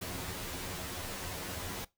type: noise with comb filter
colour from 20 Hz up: pink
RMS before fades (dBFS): -40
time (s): 0.01-1.85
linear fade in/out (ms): 10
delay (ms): 11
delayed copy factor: +1
effects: noise-tail reverb RT60 0.2 s tail -20 dB re dry